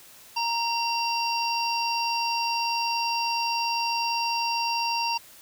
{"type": "harmonic tone with a mistuned harmonic", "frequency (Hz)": 932.3, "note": "A#5", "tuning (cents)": 0, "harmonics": [1, 3, 5, 6], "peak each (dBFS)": [-26, -31, -31, -35], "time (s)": [0.36, 5.18], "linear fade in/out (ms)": 10, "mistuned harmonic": 3, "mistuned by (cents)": -29, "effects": ["white hiss -50 dBFS RMS until 5.41 s"]}